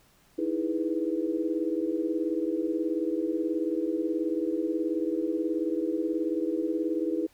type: chord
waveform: sine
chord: E major seventh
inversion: third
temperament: equal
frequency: 311.1 / 329.6 / 415.3 / 493.9 Hz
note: D#4 / E4 / G#4 / B4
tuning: 0 / 0 / 0 / 0 cents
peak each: -31 / -29 / -34 / -34 dBFS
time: 0.38-7.27 s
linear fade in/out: 10 ms
effects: pink hiss -62 dBFS RMS until 7.33 s